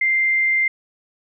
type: tone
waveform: sine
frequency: 2093 Hz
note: C7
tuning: in tune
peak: -15 dBFS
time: 0.01-0.68 s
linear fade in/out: 5 ms
effects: none